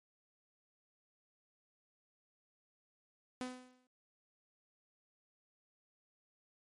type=tone with exponential decay; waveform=sawtooth; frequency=252.7 Hz; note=B3; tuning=40 cents sharp; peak=-33 dBFS; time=3.41-3.87 s; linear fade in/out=0 ms; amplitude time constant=100 ms; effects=MP3 48 kbps